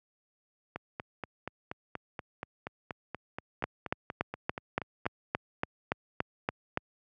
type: two click trains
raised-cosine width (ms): 0.5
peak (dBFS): -13 / -21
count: 12 / 19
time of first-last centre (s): 3.64-6.774 / 0.76-5.056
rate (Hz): 3.51 / 4.19
effects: high-pass 80 Hz 12 dB/octave